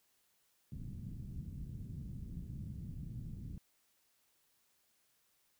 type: low-pass noise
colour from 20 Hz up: white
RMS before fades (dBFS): -45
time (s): 0.72-3.58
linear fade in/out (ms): 0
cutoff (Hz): 180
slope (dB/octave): 24
effects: white hiss -75 dBFS RMS until 5.59 s